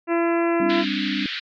harmonic tone, 337.8 Hz, E4, 42 cents sharp, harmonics 1 / 2 / 3 / 4 / 5 / 6 / 7 / 8, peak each -19 / -25 / -29 / -31 / -33 / -35 / -36 / -37 dBFS, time 0.07-0.85 s, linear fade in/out 50 ms
sine chord, G suspended fourth, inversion none, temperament equal with one note detuned, 199.31 / 261.6 / 293.7 Hz, G3 / C4 / D4, +29 / 0 / 0 cents, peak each -27 / -28 / -26 dBFS, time 0.6-1.26 s, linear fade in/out 2 ms
white band-pass noise, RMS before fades -29 dBFS, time 0.69-1.4 s, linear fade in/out 10 ms, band 1500 to 4200 Hz, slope 48 dB/octave
effects MP3 96 kbps

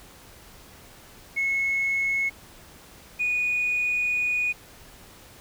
sine tone pair in turn, 2186 / 2466 Hz, C#7 / D#7, -25 / -16 cents, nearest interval major second, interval 209 cents, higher second, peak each -21 dBFS, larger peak neither, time 1.36-2.3 / 3.19-4.53 s, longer second, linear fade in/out 20 ms, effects tanh soft clip ceiling -18 dBFS + pink hiss -49 dBFS RMS until 5.4 s

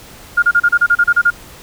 sine tone bursts, 1416 Hz, F6, 23 cents sharp, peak -7 dBFS, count 11, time 0.37-1.305 s, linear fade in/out 10 ms, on 55 ms, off 33 ms, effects pink hiss -38 dBFS RMS until 1.62 s

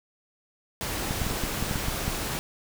pink noise, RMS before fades -31 dBFS, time 0.81-2.39 s, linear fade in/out 0 ms
clicks, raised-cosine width 5 ms, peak -17 dBFS, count 10, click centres 1.109 / 1.217 / 1.266 / 1.31 / 1.437 / 1.626 / 1.712 / 1.758 / 1.884 / 2.08 s
effects none

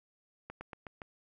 slowing click train, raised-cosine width 0.5 ms, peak -28 dBFS, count 5, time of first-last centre 0.5-1.018 s, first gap 110 ms, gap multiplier 1.11, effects none

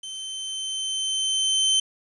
sawtooth tone with level ramp, 3091 Hz, G7, 25 cents flat, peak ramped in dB -30 to -14 dBFS, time 0.03-1.8 s, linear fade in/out 5 ms, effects resampled to 24000 Hz + 9-bit

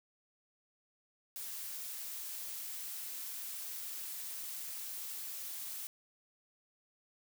blue noise, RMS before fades -43 dBFS, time 1.36-5.87 s, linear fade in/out 0 ms, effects none

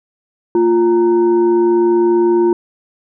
sine tone with frequency modulation, 349.2 Hz, F4, in tune, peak -9 dBFS, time 0.55-2.53 s, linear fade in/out 2 ms, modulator 578 Hz, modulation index 0.47, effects none

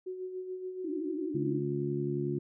sine tone with tremolo, 370 Hz, F#4, in tune, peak -34 dBFS, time 0.06-1.33 s, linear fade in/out 10 ms, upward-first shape sine, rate 7 Hz, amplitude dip 50%
sine tone with vibrato, 311.1 Hz, D#4, in tune, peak -33 dBFS, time 0.84-1.6 s, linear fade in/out 10 ms, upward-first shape sine, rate 12 Hz, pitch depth 120 cents each way
harmonic tone, 71.1 Hz, C#2, 45 cents sharp, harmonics 2 / 3 / 4 / 5, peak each -34 / -39 / -38 / -33 dBFS, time 1.34-2.39 s, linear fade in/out 10 ms
effects none

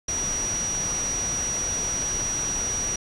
sine tone in noise, 5790 Hz, F#8, 38 cents flat, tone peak -25 dBFS, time 0.08-2.96 s, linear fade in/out 5 ms, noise pink, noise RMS -33 dBFS, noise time 0.08-2.96 s, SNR +5 dB, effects resampled to 24000 Hz

